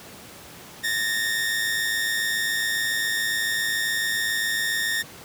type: tone pair together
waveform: sawtooth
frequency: 1730.8 / 1838 Hz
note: A6 / A#6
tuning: -29 / -25 cents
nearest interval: minor second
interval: 104 cents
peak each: -27 / -20 dBFS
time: 0.83-5.03 s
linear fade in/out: 20 ms
effects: pink hiss -43 dBFS RMS until 5.24 s + high-pass 100 Hz 12 dB/octave